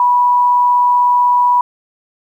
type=tone with amplitude modulation; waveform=sine; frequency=979 Hz; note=B5; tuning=15 cents flat; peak=-7 dBFS; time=0-1.61 s; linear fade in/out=2 ms; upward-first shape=sine; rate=116 Hz; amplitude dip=25%; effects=8-bit